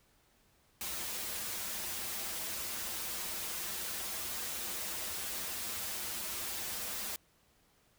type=noise with comb filter; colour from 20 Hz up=white; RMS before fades=-39 dBFS; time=0.81-7.16 s; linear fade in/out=0 ms; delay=7.1 ms; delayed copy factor=-0.9; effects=pink hiss -69 dBFS RMS until 7.98 s